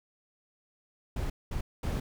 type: noise bursts at uneven times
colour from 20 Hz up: brown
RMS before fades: -32 dBFS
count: 3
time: 1.16-1.3 / 1.51-1.61 / 1.83-2 s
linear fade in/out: 5 ms
effects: none